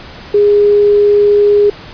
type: tone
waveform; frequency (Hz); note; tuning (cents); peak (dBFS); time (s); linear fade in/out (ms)
sine; 411.3; G#4; -17; -5; 0.34-1.7; 5
effects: pink hiss -32 dBFS RMS until 1.93 s + resampled to 11025 Hz